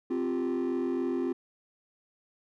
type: chord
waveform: triangle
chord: C suspended fourth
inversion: none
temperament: just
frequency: 261.6 / 348.8 / 392.4 Hz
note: C4 / F4 / G4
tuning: 0 / -2 / +2 cents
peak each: -28 / -28 / -32 dBFS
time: 0.1-1.33 s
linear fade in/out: 10 ms
effects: tanh soft clip ceiling -21 dBFS